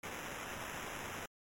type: noise with sample-and-hold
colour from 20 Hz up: violet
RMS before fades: -44 dBFS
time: 0.03-1.26 s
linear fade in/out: 5 ms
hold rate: 4410 Hz
effects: MP3 64 kbps